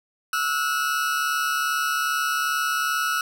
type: tone pair together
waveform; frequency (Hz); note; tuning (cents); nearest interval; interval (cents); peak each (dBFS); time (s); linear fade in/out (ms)
40% pulse; 1309 / 1451.5; E6 / F#6; -13 / -34; major second; 179; -24; 0.33-3.21; 2
effects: none